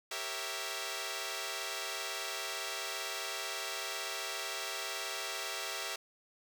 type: chord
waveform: 5% pulse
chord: G diminished seventh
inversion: none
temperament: equal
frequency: 392 / 466.2 / 554.4 / 659.3 Hz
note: G4 / Bb4 / Db5 / Fb5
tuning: 0 / 0 / 0 / 0 cents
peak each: -32 / -32 / -33 / -29 dBFS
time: 0.11-5.96 s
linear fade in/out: 5 ms
effects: none